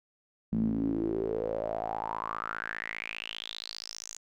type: tone with band-pass filter sweep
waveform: sawtooth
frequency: 55 Hz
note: A1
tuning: in tune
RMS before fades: -34 dBFS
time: 0.52-4.17 s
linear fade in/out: 5 ms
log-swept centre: 200 to 6900 Hz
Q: 7.6
effects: none